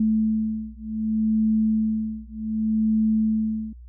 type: beating tone pair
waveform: sine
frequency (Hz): 218.2 / 218.86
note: A3 / A3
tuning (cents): -14 / -9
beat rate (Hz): 0.66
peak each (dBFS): -23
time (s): 0-3.73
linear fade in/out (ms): 5
effects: added 60 Hz sine -40 dBFS peak until 3.88 s